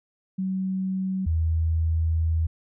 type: tone pair in turn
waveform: sine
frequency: 189 / 81.13 Hz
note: F#3 / E2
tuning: +37 / -27 cents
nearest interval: octave + minor third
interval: 1464 cents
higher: first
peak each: -24 / -20 dBFS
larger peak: second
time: 0.38-1.26 / 1.26-2.47 s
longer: second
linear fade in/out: 10 ms
effects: none